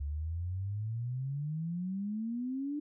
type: exponential sweep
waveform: sine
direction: up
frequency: 69.7 to 300 Hz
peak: -33 dBFS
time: 0-2.8 s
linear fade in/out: 10 ms
effects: none